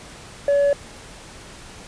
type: tone with tanh clipping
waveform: sine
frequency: 568 Hz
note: C#5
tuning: 42 cents sharp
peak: -15 dBFS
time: 0.48-0.73 s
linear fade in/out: 2 ms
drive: 2 dB
effects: pink hiss -41 dBFS RMS until 1.87 s + resampled to 22050 Hz